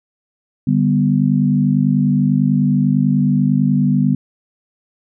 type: chord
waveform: sine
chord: G major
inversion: second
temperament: equal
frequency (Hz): 146.83 / 196 / 246.9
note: D3 / G3 / B3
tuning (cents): 0 / 0 / 0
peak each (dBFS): -16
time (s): 0.67-4.15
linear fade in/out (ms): 5
effects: none